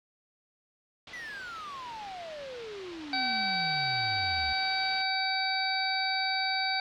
white low-pass noise, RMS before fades -49 dBFS, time 1.07-5.02 s, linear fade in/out 2 ms, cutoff 4200 Hz, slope 24 dB/octave
triangle exponential sweep, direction down, 2022 to 69.7 Hz, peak -37 dBFS, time 1.13-4.53 s, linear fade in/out 5 ms
harmonic tone, 765 Hz, G5, 42 cents flat, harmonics 1 / 2 / 3 / 5 / 6, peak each -32 / -35 / -34 / -37 / -32 dBFS, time 3.13-6.8 s, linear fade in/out 2 ms
effects none

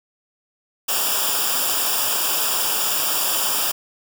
white noise with comb filter, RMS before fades -21 dBFS, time 0.88-3.72 s, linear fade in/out 10 ms, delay 0.48 ms, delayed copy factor -0.85, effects none

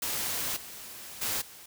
white noise with level steps, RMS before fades -32 / -44 / -31 / -49 dBFS, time 0.02-1.66 s, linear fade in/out 5 ms, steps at 0.56 / 1.21 / 1.41 s, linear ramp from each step 10 ms, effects none

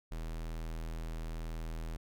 square tone, 40.52 Hz, E1, 29 cents flat, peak -38 dBFS, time 0.11-1.97 s, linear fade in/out 10 ms, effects none

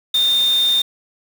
sine tone in noise, 3632 Hz, A#7, 46 cents flat, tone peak -13 dBFS, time 0.14-0.82 s, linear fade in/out 5 ms, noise white, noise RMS -30 dBFS, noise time 0.14-0.82 s, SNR +14 dB, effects none

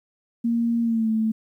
sine tone with pitch glide, 233.1 to 220.5 Hz, A#3 to A3, 0 to +4 cents, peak -19 dBFS, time 0.44-1.32 s, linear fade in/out 10 ms, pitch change -96 cents, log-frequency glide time 0.82-1.09 s, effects 10-bit

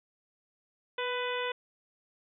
harmonic tone with a mistuned harmonic, 497.9 Hz, B4, 14 cents sharp, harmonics 1 / 2 / 3 / 4 / 5 / 6 / 7, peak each -34 / -37 / -39 / -40 / -41 / -42 / -42 dBFS, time 0.98-1.52 s, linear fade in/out 5 ms, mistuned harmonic 1, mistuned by -23 cents, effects none

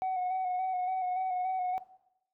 sine tone with vibrato, 740 Hz, F#5, in tune, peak -27 dBFS, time 0.02-1.78 s, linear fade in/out 0 ms, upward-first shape square, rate 3.5 Hz, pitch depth 27 cents each way, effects noise-tail reverb RT60 0.8 s tail -17 dB re dry + tanh soft clip ceiling -27 dBFS

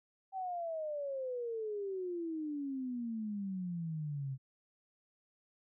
sine exponential sweep, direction down, 777 to 130.6 Hz, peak -36 dBFS, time 0.32-4.38 s, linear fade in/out 50 ms, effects none

